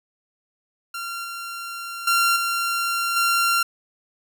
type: tone with level steps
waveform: sawtooth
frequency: 1378 Hz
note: F6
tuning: 24 cents flat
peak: -25 / -27 / -13 / -18 / -14 dBFS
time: 0.94-3.63 s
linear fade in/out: 5 ms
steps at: 1.24 / 2.07 / 2.36 / 3.16 s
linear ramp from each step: 5 ms
effects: none